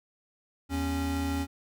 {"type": "tone pair together", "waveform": "square", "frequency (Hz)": [80.63, 275.4], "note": ["E2", "C#4"], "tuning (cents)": [-38, -11], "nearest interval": "octave + major sixth", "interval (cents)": 2127, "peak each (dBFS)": [-32, -31], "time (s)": [0.69, 1.47], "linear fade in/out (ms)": 50, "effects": []}